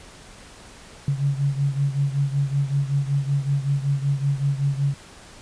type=beating tone pair; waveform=sine; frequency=138.6 / 143.9 Hz; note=C#3 / D3; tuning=0 / -35 cents; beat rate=5.3 Hz; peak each=-21 / -25 dBFS; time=1.08-4.94 s; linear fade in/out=2 ms; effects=pink hiss -45 dBFS RMS until 5.41 s + resampled to 22050 Hz